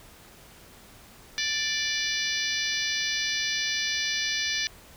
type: harmonic tone with a mistuned harmonic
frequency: 587.3 Hz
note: D5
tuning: in tune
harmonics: 3 / 4 / 5 / 6 / 7 / 8 / 9 / 10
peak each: -32 / -33 / -36 / -33 / -35 / -35 / -36 / -35 dBFS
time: 1.38-4.67 s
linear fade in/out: 0 ms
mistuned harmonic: 9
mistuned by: -22 cents
effects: pink hiss -51 dBFS RMS until 4.96 s